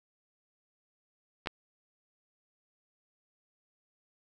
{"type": "clicks", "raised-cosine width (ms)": 0.3, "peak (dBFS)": [-28, -14], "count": 2, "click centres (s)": [1.46, 1.472], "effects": []}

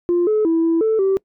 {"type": "tone with pitch steps", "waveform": "sine", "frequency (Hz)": [349.1, 429.2, 328.5, 330.3, 441, 386.2], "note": ["F4", "A4", "E4", "E4", "A4", "G4"], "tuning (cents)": [-1, -43, -6, 4, 4, -26], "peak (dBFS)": -12, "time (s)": [0.09, 1.17], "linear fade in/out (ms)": 0, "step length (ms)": 180, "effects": ["noise-tail reverb RT60 0.1 s tail -24 dB re dry", "tanh soft clip ceiling -11 dBFS"]}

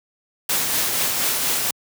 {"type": "noise with tremolo", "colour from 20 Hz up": "white", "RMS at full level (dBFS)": -20, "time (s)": [0.49, 1.71], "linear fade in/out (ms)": 5, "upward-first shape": "triangle", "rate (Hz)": 4.2, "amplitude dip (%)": 35, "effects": ["high-pass 100 Hz 12 dB/octave"]}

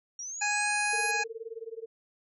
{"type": "linear sweep", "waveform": "sine", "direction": "up", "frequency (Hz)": [5588, 11270], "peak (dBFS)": -36, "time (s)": [0.19, 1.11], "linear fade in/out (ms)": 2}
{"type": "harmonic tone", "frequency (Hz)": 830.6, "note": "G#5", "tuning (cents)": 0, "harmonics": [1, 2, 3, 5, 6, 7, 8, 9], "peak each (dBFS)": [-32, -31, -31, -40, -45, -46, -38, -45], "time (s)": [0.41, 1.24], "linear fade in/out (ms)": 10}
{"type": "tone with tremolo", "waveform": "sine", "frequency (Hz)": 452.5, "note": "A4", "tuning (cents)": 48, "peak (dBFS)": -34, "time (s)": [0.93, 1.86], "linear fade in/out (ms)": 2, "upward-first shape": "sine", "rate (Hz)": 19, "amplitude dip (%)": 95}
{"effects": []}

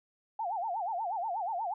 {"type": "tone with vibrato", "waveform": "sine", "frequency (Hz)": 792, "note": "G5", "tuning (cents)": 18, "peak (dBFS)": -31, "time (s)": [0.39, 1.74], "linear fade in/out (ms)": 5, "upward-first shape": "sine", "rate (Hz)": 8.3, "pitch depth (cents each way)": 250, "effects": []}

